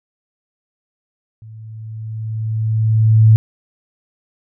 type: tone with level ramp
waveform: sine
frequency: 110.2 Hz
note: A2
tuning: 3 cents sharp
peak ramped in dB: -34 to -4 dBFS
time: 1.42-3.36 s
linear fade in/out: 0 ms
effects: none